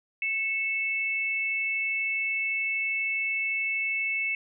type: tone pair together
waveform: sine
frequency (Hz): 2204 / 2637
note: C#7 / E7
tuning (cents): -11 / 0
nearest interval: minor third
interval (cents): 311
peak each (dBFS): -28 / -29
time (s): 0.22-4.35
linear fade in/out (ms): 2
effects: none